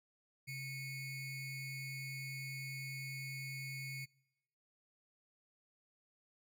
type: ring-modulated tone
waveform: square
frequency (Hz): 1165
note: D6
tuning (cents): -14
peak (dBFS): -40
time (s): 0.47-4.06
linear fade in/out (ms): 20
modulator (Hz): 1030
effects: noise-tail reverb RT60 1.0 s tail -26 dB re dry

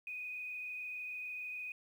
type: tone with frequency modulation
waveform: sine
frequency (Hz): 2489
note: D#7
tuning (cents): 0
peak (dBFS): -40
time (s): 0.07-1.72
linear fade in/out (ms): 2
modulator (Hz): 26.7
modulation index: 1.4
effects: 11-bit

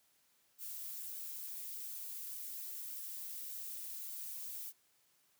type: noise with flanger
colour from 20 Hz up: violet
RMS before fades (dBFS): -45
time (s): 0.58-4.73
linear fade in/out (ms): 50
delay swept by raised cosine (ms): 1.3 to 4.6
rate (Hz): 1.7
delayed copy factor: +0.55
effects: white hiss -73 dBFS RMS until 5.39 s + high-pass 60 Hz 12 dB/octave

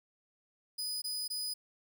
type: tone bursts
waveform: sawtooth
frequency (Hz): 4978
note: D#8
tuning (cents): 0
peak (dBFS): -32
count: 3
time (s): 0.78-1.54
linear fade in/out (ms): 10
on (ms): 240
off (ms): 20
effects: none

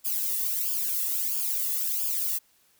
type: noise with flanger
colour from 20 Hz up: violet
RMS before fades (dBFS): -28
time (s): 0.04-2.39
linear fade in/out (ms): 20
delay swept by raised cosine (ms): 0.5 to 1.32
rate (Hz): 1.5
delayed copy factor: -0.9
effects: white hiss -64 dBFS RMS until 2.79 s

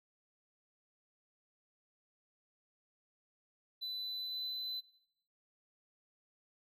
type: tone with pitch glide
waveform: triangle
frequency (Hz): 3999 to 4022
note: B7 to B7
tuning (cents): +21 to +31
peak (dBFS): -37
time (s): 3.81-4.81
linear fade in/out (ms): 20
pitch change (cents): +10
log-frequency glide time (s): 4.1-4.64
effects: noise-tail reverb RT60 0.8 s tail -19 dB re dry

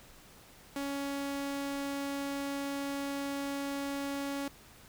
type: tone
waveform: sawtooth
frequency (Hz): 279.5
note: C#4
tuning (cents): +14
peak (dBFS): -30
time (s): 0.76-4.48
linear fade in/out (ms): 2
effects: pink hiss -56 dBFS RMS until 4.88 s

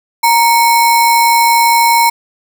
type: tone with sample-and-hold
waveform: sine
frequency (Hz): 932.3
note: A#5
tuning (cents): 0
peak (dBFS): -6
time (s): 0.23-2.1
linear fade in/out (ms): 10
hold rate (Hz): 3150
effects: none

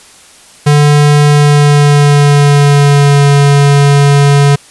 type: tone with pitch glide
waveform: square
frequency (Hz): 146.83 to 142.16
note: D3 to C#3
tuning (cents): 0 to +44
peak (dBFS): -4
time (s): 0.66-4.56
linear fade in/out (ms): 10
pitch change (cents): -56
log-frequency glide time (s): 1.26-3.26
effects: white hiss -38 dBFS RMS until 4.7 s + resampled to 24000 Hz

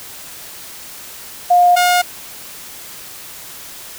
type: tone pair in turn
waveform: sine / sawtooth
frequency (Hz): 710 / 714.9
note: F5 / F5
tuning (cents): +28 / +40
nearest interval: unison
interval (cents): 12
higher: second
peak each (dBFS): -7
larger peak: neither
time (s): 1.5-1.76 / 1.76-2.02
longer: neither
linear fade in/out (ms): 10
effects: white hiss -34 dBFS RMS until 3.98 s

